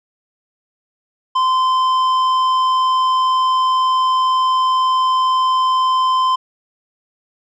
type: tone with tanh clipping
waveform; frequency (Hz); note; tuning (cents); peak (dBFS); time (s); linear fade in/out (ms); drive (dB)
sine; 1033; C6; -22; -14; 1.35-6.36; 10; 9
effects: none